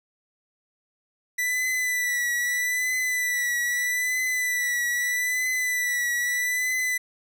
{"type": "tone with vibrato", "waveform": "45% pulse", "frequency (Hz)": 1975.5, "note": "B6", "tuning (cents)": 0, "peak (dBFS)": -23, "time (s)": [1.38, 6.98], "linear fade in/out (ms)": 10, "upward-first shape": "triangle", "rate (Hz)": 0.79, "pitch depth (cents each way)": 44, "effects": []}